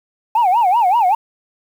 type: tone with vibrato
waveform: sine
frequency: 830.6 Hz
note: G#5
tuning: in tune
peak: -9 dBFS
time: 0.35-1.15 s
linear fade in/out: 5 ms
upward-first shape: sine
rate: 5.2 Hz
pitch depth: 260 cents each way
effects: tanh soft clip ceiling -8 dBFS + 7-bit